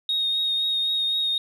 sine tone with vibrato, 3729 Hz, A#7, in tune, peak -20 dBFS, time 0.09-1.38 s, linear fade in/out 2 ms, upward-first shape triangle, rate 3.9 Hz, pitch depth 22 cents each way, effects tanh soft clip ceiling -17 dBFS + 10-bit

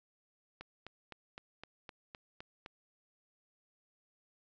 click train, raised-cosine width 0.3 ms, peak -30 dBFS, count 9, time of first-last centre 0.61-2.661 s, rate 3.9 Hz, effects resampled to 16000 Hz

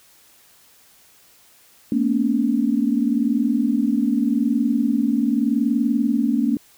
sine tone cluster, 222.4 / 243.2 / 283 Hz, A3 / B3 / C#4, +19 / -26 / +36 cents, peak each -21 dBFS, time 1.92-6.57 s, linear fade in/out 2 ms, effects white hiss -53 dBFS RMS until 6.77 s

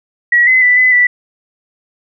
sine tone with pitch steps, 1921 / 2036 / 1981 / 2014 / 1968 Hz, B6 / C7 / B6 / B6 / B6, -48 / -48 / +5 / +33 / -7 cents, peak -6 dBFS, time 0.32-1.07 s, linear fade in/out 5 ms, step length 150 ms, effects none

